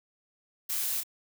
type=noise with echo; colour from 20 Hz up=blue; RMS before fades=-32 dBFS; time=0.69-1.01 s; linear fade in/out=10 ms; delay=26 ms; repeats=1; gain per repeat=-5 dB; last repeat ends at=1.036 s; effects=none